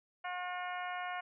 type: harmonic tone with a mistuned harmonic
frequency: 360 Hz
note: F#4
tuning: 47 cents flat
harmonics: 2 / 3 / 4 / 5 / 6 / 7 / 8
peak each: -40 / -44 / -44 / -47 / -48 / -53 / -52 dBFS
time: 0.24-1.21 s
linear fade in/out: 10 ms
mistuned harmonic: 7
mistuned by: -68 cents
effects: none